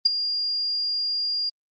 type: tone with ADSR envelope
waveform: sine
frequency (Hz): 4814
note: D8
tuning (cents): +42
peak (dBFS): -11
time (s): 0.05-1.5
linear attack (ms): 10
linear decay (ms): 16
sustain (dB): -12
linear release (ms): 14
effects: Opus 24 kbps